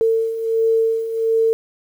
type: beating tone pair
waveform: sine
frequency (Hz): 449.5 / 450.9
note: A4 / A4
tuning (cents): +37 / +42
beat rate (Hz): 1.4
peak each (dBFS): -22 / -16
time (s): 0.01-1.53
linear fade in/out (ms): 0
effects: 8-bit